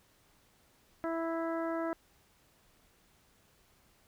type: harmonic tone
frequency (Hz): 329.6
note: E4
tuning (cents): 0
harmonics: 1 / 2 / 3 / 4 / 5 / 6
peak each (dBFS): -35 / -36 / -43 / -42 / -47 / -52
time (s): 1.04-1.93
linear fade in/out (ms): 0
effects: pink hiss -67 dBFS RMS until 4.07 s